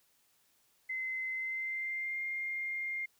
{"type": "tone with pitch glide", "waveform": "sine", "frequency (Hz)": [2056, 2116], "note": ["C7", "C7"], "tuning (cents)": [-31, 19], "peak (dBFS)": -34, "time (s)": [0.89, 3.06], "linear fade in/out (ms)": 10, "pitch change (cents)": 50, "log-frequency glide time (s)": [1.32, 2.22], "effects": ["white hiss -71 dBFS RMS until 3.19 s"]}